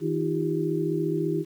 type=tone cluster; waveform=sine; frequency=159.4 / 313.1 / 347.8 / 396.8 Hz; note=D#3 / D#4 / F4 / G4; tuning=+42 / +11 / -7 / +21 cents; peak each=-29 dBFS; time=0-1.45 s; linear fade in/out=50 ms; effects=9-bit